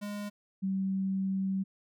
square / sine tone pair in turn, 205.8 / 192.08 Hz, G#3 / G3, -16 / -35 cents, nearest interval minor second, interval 119 cents, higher first, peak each -36 / -28 dBFS, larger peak second, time 0.01-0.3 / 0.62-1.64 s, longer second, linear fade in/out 20 ms, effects none

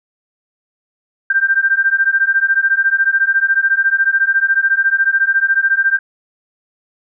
sine beating tone pair, 1568 / 1582 Hz, G6 / G6, 0 / +15 cents, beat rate 14 Hz, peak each -14 dBFS, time 1.3-5.99 s, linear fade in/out 5 ms, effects none

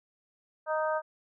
harmonic tone, 311.1 Hz, D#4, in tune, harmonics 2 / 3 / 4 / 5, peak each -29 / -33 / -35 / -37 dBFS, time 0.66-1.02 s, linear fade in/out 50 ms, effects none

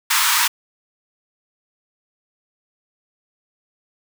pink high-pass noise, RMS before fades -17 dBFS, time 0.1-0.48 s, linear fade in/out 10 ms, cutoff 900 Hz, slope 96 dB/octave, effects none

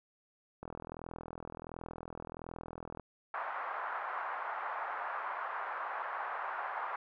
click train, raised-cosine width 1 ms, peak -29 dBFS, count 99, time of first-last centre 0.63-2.997 s, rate 41.4 Hz
pink band-pass noise, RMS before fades -39 dBFS, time 3.34-6.96 s, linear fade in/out 2 ms, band 790 to 1500 Hz, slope 24 dB/octave
effects none

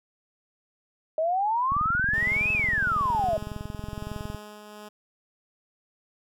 sine exponential two-way sweep, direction up then down, 617 to 2637 to 617 Hz, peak -22 dBFS, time 1.18-3.37 s, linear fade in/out 2 ms, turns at 2.52 s
click train, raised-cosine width 5 ms, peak -22 dBFS, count 58, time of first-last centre 1.72-4.347 s, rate 21.7 Hz
10% pulse tone with tremolo, 210 Hz, G#3, 19 cents sharp, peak -30 dBFS, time 2.13-4.89 s, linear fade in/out 10 ms, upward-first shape triangle, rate 1.1 Hz, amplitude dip 50%
effects none

